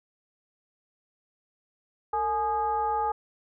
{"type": "tone with frequency modulation", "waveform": "sine", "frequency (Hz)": 843, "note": "G#5", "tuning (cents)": 26, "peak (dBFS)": -24, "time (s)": [2.13, 3.12], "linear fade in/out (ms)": 5, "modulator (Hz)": 389, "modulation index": 0.74, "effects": []}